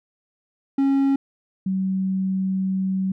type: tone pair in turn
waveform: triangle / sine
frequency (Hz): 273.9 / 189.91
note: C#4 / F#3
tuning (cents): -21 / +45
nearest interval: tritone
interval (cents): 634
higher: first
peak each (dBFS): -14 / -20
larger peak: first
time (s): 0.78-1.16 / 1.66-3.12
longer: second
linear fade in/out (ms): 5
effects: none